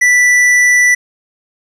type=tone with hard clipping; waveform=sine; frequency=1972 Hz; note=B6; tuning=3 cents flat; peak=-8 dBFS; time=0.01-0.95 s; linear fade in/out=10 ms; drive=9 dB; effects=none